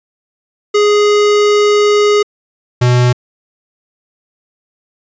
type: tone pair in turn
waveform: square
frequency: 415.3 / 123.47 Hz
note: G#4 / B2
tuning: 0 / 0 cents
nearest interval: octave + major sixth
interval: 2100 cents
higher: first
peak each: -8 dBFS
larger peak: neither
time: 0.74-2.23 / 2.81-3.13 s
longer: first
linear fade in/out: 10 ms
effects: resampled to 16000 Hz